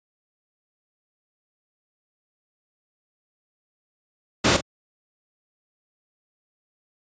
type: noise with echo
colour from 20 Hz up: pink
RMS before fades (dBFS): -17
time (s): 4.44-4.57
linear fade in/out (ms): 10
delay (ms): 42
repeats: 1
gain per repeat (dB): -11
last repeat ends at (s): 4.612
effects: high-pass 100 Hz 12 dB/octave + resampled to 16000 Hz